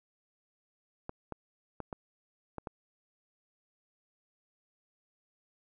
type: clicks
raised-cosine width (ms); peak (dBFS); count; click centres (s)
1; -24; 6; 1.094 / 1.323 / 1.803 / 1.928 / 2.583 / 2.672
effects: none